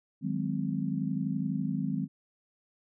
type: chord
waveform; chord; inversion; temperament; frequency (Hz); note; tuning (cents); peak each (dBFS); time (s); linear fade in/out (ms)
sine; Ab dominant seventh; second; just; 155.74 / 186.89 / 207.7 / 259.6; Eb3 / Gb3 / Ab3 / C4; +2 / +18 / 0 / -13; -34; 0.21-2.08; 50
effects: none